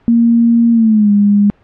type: tone with pitch glide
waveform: sine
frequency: 233.1 to 204.1 Hz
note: A#3 to G#3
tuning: 0 to -30 cents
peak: -6 dBFS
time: 0.08-1.5 s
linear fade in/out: 0 ms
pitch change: -230 cents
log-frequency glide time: 0.72-1.11 s
effects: pink hiss -51 dBFS RMS until 1.63 s + low-pass 2000 Hz 12 dB/octave